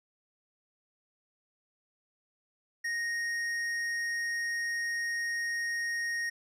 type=tone with hard clipping; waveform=triangle; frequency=1864.7 Hz; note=A#6; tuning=in tune; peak=-32 dBFS; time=2.84-6.3 s; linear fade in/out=10 ms; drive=12 dB; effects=none